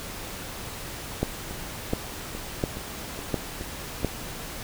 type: two click trains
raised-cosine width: 2 ms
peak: -22 / -10 dBFS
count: 7 / 5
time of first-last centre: 1.51-4.031 / 1.23-4.047 s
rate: 2.38 / 1.42 Hz
effects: pink hiss -37 dBFS RMS until 4.63 s